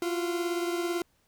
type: beating tone pair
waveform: 40% pulse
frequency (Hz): 344.4 / 362.4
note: F4 / F#4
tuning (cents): -24 / -36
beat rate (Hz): 18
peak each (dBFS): -28 / -35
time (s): 0.02-1.02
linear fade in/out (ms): 2
effects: pink hiss -69 dBFS RMS until 1.27 s